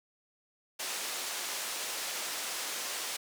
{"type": "band-pass noise", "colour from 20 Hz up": "white", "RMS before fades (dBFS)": -37, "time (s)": [0.79, 3.17], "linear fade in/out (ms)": 10, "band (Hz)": [380, 8600], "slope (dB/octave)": 12, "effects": []}